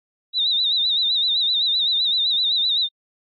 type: tone with vibrato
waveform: sine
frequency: 3798 Hz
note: A#7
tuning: 32 cents sharp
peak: -17 dBFS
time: 0.33-2.89 s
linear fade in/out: 50 ms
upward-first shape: sine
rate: 7.8 Hz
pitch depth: 95 cents each way
effects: AAC 48 kbps